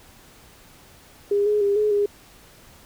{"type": "tone with pitch steps", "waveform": "sine", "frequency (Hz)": [406, 418.9, 402.5, 423, 408.9], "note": ["G#4", "G#4", "G4", "G#4", "G#4"], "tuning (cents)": [-39, 15, 46, 32, -27], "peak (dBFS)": -17, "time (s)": [1.31, 2.06], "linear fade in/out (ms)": 5, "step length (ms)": 150, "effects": ["pink hiss -50 dBFS RMS until 2.85 s"]}